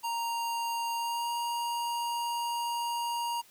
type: tone with pitch glide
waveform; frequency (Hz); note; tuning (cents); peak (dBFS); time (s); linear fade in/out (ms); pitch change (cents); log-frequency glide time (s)
square; 932.3 to 943.1; A#5 to A#5; 0 to +20; -31; 0.03-3.42; 20; +20; 0.95-1.29
effects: white hiss -59 dBFS RMS until 3.5 s